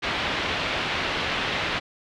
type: low-pass noise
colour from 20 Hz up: white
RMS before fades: -27 dBFS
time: 0.02-1.8 s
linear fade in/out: 20 ms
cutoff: 3400 Hz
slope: 24 dB/octave
effects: none